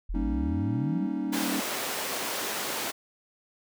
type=exponential sweep; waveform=sine; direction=up; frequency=39.91 to 207.7 Hz; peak=-28 dBFS; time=0.09-1.07 s; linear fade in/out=10 ms
type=chord; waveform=triangle; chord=Eb dominant seventh; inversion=first; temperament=equal; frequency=196 / 233.1 / 277.2 / 311.1 Hz; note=G3 / Bb3 / Db4 / Eb4; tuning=0 / 0 / 0 / 0 cents; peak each=-33 / -33 / -30 / -31 dBFS; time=0.14-1.61 s; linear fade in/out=10 ms
type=high-pass noise; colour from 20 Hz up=pink; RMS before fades=-32 dBFS; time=1.32-2.92 s; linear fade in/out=20 ms; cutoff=360 Hz; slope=12 dB/octave
effects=none